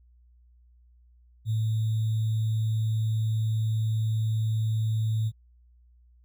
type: tone with sample-and-hold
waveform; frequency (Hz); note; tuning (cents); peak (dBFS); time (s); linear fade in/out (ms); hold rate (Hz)
sine; 110; A2; 0; -23; 1.45-5.32; 50; 3675
effects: added 60 Hz sine -55 dBFS peak until 6.24 s